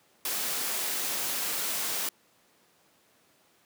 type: noise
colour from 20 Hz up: white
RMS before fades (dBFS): -31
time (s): 0.25-2.09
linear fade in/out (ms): 2
effects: pink hiss -64 dBFS RMS until 3.65 s + high-pass 200 Hz 12 dB/octave